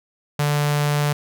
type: tone with notch filter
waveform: sawtooth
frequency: 146.83 Hz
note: D3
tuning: in tune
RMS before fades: -20 dBFS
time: 0.39-1.13 s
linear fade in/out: 5 ms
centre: 310 Hz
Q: 1.5
effects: none